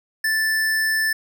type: tone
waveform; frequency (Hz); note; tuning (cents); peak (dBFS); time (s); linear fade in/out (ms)
square; 1760; A6; 0; -19; 0.24-1.13; 5
effects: none